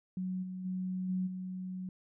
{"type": "tone with level steps", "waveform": "sine", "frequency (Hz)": 185, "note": "F#3", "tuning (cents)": 0, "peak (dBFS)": [-33, -38, -33, -30, -37], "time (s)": [0.17, 1.89], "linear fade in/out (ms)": 2, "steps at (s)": [0.42, 0.64, 1.08, 1.26], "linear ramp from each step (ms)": 20, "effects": []}